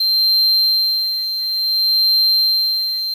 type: tone with tremolo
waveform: triangle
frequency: 4148 Hz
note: C8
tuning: 16 cents flat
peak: -10 dBFS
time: 0-3.14 s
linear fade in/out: 5 ms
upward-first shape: sine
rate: 0.57 Hz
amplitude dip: 60%
effects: 7-bit